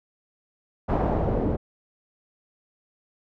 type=noise with low-pass filter sweep; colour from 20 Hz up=pink; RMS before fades=-24 dBFS; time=0.88-1.57 s; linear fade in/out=20 ms; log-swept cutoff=850 to 470 Hz; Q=1.5; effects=none